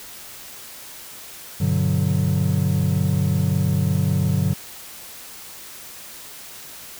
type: chord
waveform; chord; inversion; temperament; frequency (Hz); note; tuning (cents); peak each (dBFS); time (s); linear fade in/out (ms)
triangle; G major seventh; none; equal; 98 / 123.47 / 146.83 / 185; G2 / B2 / D3 / F#3; 0 / 0 / 0 / 0; -20 / -24 / -19 / -21; 1.6-4.54; 10
effects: tanh soft clip ceiling -5 dBFS + white hiss -39 dBFS RMS until 6.99 s

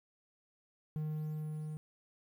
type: tone with level ramp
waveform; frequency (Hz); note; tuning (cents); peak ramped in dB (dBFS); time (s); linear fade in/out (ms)
triangle; 153.8; D#3; -20; -32 to -37; 0.96-1.77; 0
effects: 11-bit

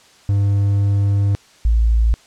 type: tone pair in turn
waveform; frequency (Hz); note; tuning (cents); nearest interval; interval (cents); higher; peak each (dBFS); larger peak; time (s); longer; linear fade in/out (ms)
triangle / sine; 100.3 / 56.29; G2 / A1; +40 / +40; minor seventh; 1000; first; -11; neither; 0.29-1.35 / 1.65-2.14; first; 0
effects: white hiss -49 dBFS RMS until 2.26 s + low-pass 7000 Hz 12 dB/octave

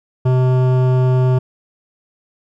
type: tone with hard clipping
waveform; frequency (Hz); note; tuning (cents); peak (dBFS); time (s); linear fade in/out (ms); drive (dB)
sine; 127.9; C3; -39; -13; 0.25-1.39; 10; 14
effects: none

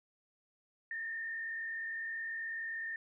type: tone with frequency modulation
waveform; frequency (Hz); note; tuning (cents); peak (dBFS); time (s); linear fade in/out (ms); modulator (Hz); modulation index
sine; 1816; A#6; -46; -37; 0.91-2.96; 2; 40.9; 0.9
effects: none

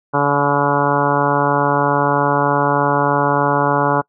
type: harmonic tone with a mistuned harmonic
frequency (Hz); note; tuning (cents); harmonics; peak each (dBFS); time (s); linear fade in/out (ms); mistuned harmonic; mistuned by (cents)
143.2; D3; -43; 1 / 2 / 3 / 4 / 5 / 6 / 7 / 8 / 9 / 10; -22 / -22 / -22 / -21 / -24 / -20 / -21 / -23 / -26 / -24; 0.13-4.02; 20; 8; -25
effects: noise-tail reverb RT60 0.1 s tail -26 dB re dry

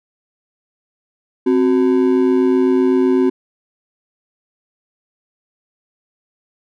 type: ring-modulated tone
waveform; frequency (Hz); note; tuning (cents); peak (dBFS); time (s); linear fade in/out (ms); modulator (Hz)
triangle; 316.6; D#4; +30; -6; 1.46-3.3; 10; 53.9
effects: none

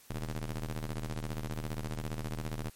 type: ring-modulated tone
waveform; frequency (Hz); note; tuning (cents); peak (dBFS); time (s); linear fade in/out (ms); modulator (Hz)
sawtooth; 77.6; D#2; -4; -28; 0.1-2.7; 5; 46.2
effects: white hiss -59 dBFS RMS until 2.75 s + MP3 64 kbps

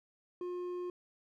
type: tone with hard clipping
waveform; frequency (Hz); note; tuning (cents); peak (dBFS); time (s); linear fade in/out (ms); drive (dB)
sine; 357; F4; +38; -38; 0.41-0.9; 2; 5
effects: none

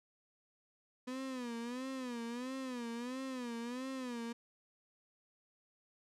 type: tone with vibrato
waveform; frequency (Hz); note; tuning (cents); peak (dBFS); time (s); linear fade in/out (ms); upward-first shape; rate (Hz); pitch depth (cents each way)
35% pulse; 248.2; B3; +9; -38; 1.07-4.33; 10; sine; 1.5; 120
effects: low-pass 9000 Hz 12 dB/octave

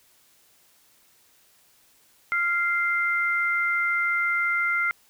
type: tone pair together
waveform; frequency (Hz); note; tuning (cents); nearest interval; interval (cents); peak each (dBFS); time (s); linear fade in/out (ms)
sine; 1392.9 / 2087; F6 / C7; -5 / -5; perfect fifth; 700; -24; 2.32-4.91; 0
effects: white hiss -60 dBFS RMS until 5.09 s

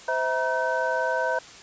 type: tone cluster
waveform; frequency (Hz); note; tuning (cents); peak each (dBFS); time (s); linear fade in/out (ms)
sine; 517 / 648 / 951 / 1529; C5 / E5 / A#5 / G6; -21 / -30 / +34 / -44; -28; 0.08-1.39; 5
effects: white hiss -45 dBFS RMS until 1.62 s + resampled to 16000 Hz

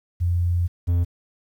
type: tone pair in turn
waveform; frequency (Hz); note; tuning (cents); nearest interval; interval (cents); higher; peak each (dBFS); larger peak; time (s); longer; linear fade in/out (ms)
sine / triangle; 87.31 / 86.76; F2 / F2; 0 / -11; unison; 11; first; -18 / -15; second; 0.2-0.68 / 0.87-1.05; first; 20
effects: 9-bit

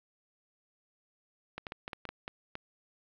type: clicks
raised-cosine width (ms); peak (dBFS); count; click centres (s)
0.3; -22; 9; 1.58 / 1.668 / 1.721 / 1.879 / 1.932 / 2.053 / 2.09 / 2.279 / 2.554
effects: low-pass 4000 Hz 12 dB/octave + 10-bit

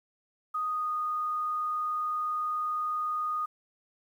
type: tone with pitch glide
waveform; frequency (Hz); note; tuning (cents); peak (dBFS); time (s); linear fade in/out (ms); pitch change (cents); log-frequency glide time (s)
sine; 1244.5 to 1233.8; D#6 to D#6; 0 to -15; -28; 0.54-3.46; 10; -15; 0.67-0.91
effects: 10-bit

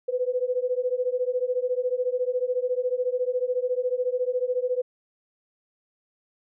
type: beating tone pair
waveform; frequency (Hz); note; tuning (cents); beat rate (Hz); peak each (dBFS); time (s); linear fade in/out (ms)
sine; 493.9 / 507.9; B4 / B4; 0 / +48; 14; -26; 0.08-4.82; 10
effects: none

